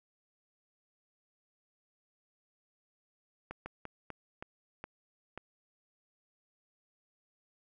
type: slowing click train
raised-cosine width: 0.5 ms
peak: -26 dBFS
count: 7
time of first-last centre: 3.51-5.376 s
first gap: 150 ms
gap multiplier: 1.29
effects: none